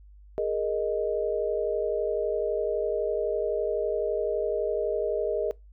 sine chord, Ab suspended second, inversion none, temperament just, 415.3 / 467.2 / 623 Hz, Ab4 / Bb4 / Eb5, 0 / +4 / +2 cents, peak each -29 dBFS, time 0.38-5.51 s, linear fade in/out 0 ms, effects noise-tail reverb RT60 0.2 s tail -23 dB re dry + added 50 Hz sine -48 dBFS peak until 5.72 s

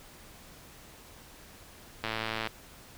click train, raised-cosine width 0.3 ms, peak -16 dBFS, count 49, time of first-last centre 2.04-2.472 s, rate 111 Hz, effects pink hiss -52 dBFS RMS until 2.97 s

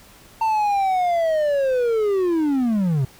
triangle linear sweep, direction down, 902 to 125.2 Hz, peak -15 dBFS, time 0.41-3.05 s, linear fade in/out 5 ms, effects pink hiss -48 dBFS RMS until 3.19 s

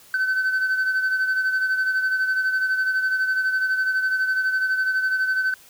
sine beating tone pair, 1523 / 1535 Hz, F#6 / G6, +50 / -37 cents, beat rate 12 Hz, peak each -18 / -25 dBFS, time 0.14-5.54 s, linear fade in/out 2 ms, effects tanh soft clip ceiling -17 dBFS + white hiss -50 dBFS RMS until 5.69 s

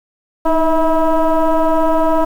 sine tone with frequency modulation, 329.6 Hz, E4, in tune, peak -9 dBFS, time 0.45-2.25 s, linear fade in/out 10 ms, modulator 321 Hz, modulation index 2.3, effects tanh soft clip ceiling -6 dBFS + 7-bit

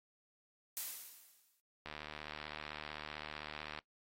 blue noise with exponential decay, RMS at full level -38 dBFS, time 0.77-1.6 s, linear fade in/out 0 ms, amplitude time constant 180 ms
click train, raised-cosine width 0.3 ms, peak -28 dBFS, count 147, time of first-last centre 1.86-3.789 s, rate 75.7 Hz
effects noise-tail reverb RT60 0.1 s tail -18 dB re dry + AAC 48 kbps

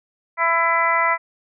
harmonic tone, 333.6 Hz, E4, 21 cents sharp, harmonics 2 / 3 / 4 / 5 / 6 / 7, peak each -25 / -20 / -22 / -32 / -20 / -30 dBFS, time 0.37-1.18 s, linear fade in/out 50 ms, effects none

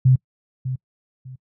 sine tone with echo, 129.4 Hz, C3, 19 cents flat, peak -10 dBFS, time 0.05-0.16 s, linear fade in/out 10 ms, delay 600 ms, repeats 2, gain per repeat -12 dB, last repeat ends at 1.36 s, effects noise-tail reverb RT60 0.1 s tail -26 dB re dry

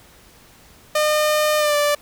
sawtooth tone with pitch glide, 607 to 586 Hz, D#5 to D5, -43 to -4 cents, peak -12 dBFS, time 0.95-1.95 s, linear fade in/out 5 ms, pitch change -61 cents, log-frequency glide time 1.58-1.76 s, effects pink hiss -49 dBFS RMS until 2.01 s

